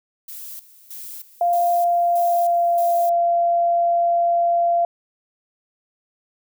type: noise with tremolo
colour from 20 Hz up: violet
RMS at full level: -35 dBFS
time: 0.28-3.1 s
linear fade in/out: 5 ms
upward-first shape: square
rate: 1.6 Hz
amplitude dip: 80%
type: tone with pitch glide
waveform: sine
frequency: 696 to 688 Hz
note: F5 to F5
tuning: -6 to -26 cents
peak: -15 dBFS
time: 1.41-4.85 s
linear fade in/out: 2 ms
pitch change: -20 cents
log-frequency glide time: 1.68-2.93 s
effects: none